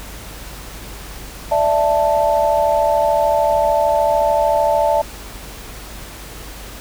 sine chord, D suspended second, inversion none, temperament just, 587.3 / 660.7 / 881 Hz, D5 / E5 / A5, 0 / +4 / +2 cents, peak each -17 dBFS, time 1.51-5.02 s, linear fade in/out 10 ms, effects added 50 Hz sine -35 dBFS peak until 6.8 s + pink hiss -35 dBFS RMS until 6.8 s

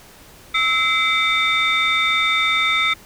sine tone cluster, 1304 / 2060 / 2297 / 3616 Hz, E6 / C7 / D7 / A7, -19 / -28 / -39 / +47 cents, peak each -20 dBFS, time 0.54-2.94 s, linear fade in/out 10 ms, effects tanh soft clip ceiling -9 dBFS + pink hiss -45 dBFS RMS until 3.05 s

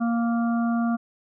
harmonic tone, 233.1 Hz, A#3, in tune, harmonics 1 / 3 / 5 / 6, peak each -21 / -31 / -35 / -37 dBFS, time 0-0.97 s, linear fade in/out 20 ms, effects none

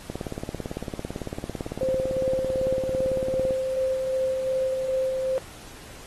click train, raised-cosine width 2 ms, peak -17 dBFS, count 62, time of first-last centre 0.1-3.508 s, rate 17.9 Hz
sine tone with tremolo, 523.3 Hz, C5, in tune, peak -21 dBFS, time 1.81-5.38 s, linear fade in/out 0 ms, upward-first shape sine, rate 2.6 Hz, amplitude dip 35%
effects pink hiss -45 dBFS RMS until 6.06 s + AAC 32 kbps

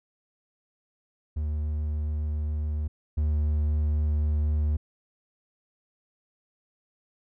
triangle tone pair in turn, 75.6 / 75.33 Hz, D#2 / D2, -49 / +45 cents, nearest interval unison, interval 6 cents, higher first, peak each -24 / -20 dBFS, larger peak second, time 1.36-2.88 / 3.17-4.77 s, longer second, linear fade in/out 10 ms, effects none

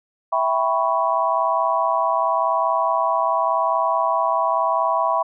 sine chord, C# half-diminished seventh, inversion first, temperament equal, 659.3 / 784 / 987.8 / 1108.7 Hz, E5 / G5 / B5 / C#6, 0 / 0 / 0 / 0 cents, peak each -22 / -25 / -21 / -23 dBFS, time 0.32-5.23 s, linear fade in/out 10 ms, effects none

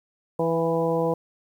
harmonic tone with a mistuned harmonic, 164.81 Hz, E3, in tune, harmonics 1 / 2 / 3 / 4 / 5 / 6, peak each -28 / -29 / -23 / -31 / -32 / -32 dBFS, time 0.39-1.14 s, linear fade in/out 5 ms, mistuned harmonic 4, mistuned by +21 cents, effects 9-bit

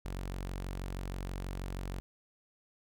sawtooth tone, 46.25 Hz, F#1, in tune, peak -33 dBFS, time 0.05-2 s, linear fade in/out 0 ms, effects none

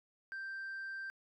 sine tone, 1570 Hz, G6, 2 cents sharp, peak -38 dBFS, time 0.32-1.1 s, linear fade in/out 0 ms, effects tanh soft clip ceiling -39 dBFS

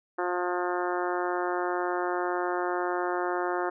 harmonic tone, 178.2 Hz, F3, 35 cents sharp, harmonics 2 / 3 / 4 / 5 / 6 / 7 / 8 / 9 / 10, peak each -30 / -36 / -33 / -36 / -37 / -37 / -38 / -41 / -43 dBFS, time 0.18-3.7 s, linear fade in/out 10 ms, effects none

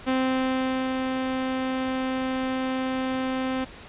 sawtooth tone with ADSR envelope, 260.4 Hz, C4, 8 cents flat, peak -17 dBFS, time 0.06-3.65 s, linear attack 26 ms, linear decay 830 ms, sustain -4 dB, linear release 14 ms, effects pink hiss -44 dBFS RMS until 3.88 s + resampled to 8000 Hz

